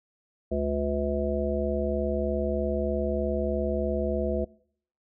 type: harmonic tone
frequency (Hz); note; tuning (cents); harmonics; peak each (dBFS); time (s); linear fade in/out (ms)
71.6; D2; -43; 1 / 3 / 5 / 7 / 9; -31 / -31 / -31 / -31 / -31; 0.51-4.45; 10
effects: noise-tail reverb RT60 0.6 s tail -23 dB re dry